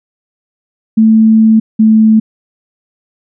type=tone pair in turn; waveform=sine; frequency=220.8 / 219.1 Hz; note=A3 / A3; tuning=+6 / -7 cents; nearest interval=unison; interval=13 cents; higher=first; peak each=-3 dBFS; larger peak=neither; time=0.97-1.6 / 1.79-2.2 s; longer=first; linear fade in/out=10 ms; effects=none